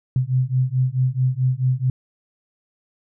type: beating tone pair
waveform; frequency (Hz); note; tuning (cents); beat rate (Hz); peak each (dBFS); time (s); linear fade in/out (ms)
sine; 126.3 / 130.9; B2 / C3; +39 / +1; 4.6; -20; 0.16-1.9; 2
effects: none